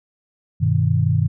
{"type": "chord", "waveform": "sine", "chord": "G augmented", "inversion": "none", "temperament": "equal", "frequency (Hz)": [98, 123.47, 155.56], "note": ["G2", "B2", "D#3"], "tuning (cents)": [0, 0, 0], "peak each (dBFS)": -19, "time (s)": [0.6, 1.28], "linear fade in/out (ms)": 20, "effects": []}